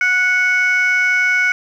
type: tone pair together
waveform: sine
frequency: 1472.6 / 2217 Hz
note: F#6 / C#7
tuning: -9 / 0 cents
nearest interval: perfect fifth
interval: 709 cents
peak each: -13 dBFS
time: 0.01-1.52 s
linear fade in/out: 2 ms
effects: tanh soft clip ceiling -9 dBFS + 8-bit